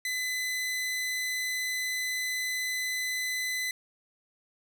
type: tone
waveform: sawtooth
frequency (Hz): 2013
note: B6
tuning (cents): +33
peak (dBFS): -26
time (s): 0.05-3.71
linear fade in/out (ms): 2
effects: none